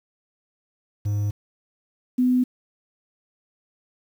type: tone pair in turn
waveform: triangle / sine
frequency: 103.2 / 251.2 Hz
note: G#2 / B3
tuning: -10 / +30 cents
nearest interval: octave + minor third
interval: 1540 cents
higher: second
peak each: -19 / -16 dBFS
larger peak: second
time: 1.05-1.31 / 2.18-2.44 s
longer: neither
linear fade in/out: 10 ms
effects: 8-bit